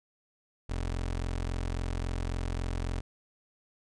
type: tone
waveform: 25% pulse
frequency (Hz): 43.65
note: F1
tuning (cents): 0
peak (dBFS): -27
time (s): 0.69-3.01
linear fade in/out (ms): 10
effects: resampled to 22050 Hz